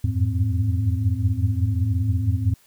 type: tone cluster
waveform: sine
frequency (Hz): 85.7 / 91.4 / 102.1 / 107 / 260.4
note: F2 / F#2 / G#2 / A2 / C4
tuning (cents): -32 / -21 / -29 / -48 / -8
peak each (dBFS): -25 / -25 / -28 / -22 / -31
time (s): 0.04-2.54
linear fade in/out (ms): 5
effects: white hiss -57 dBFS RMS until 2.66 s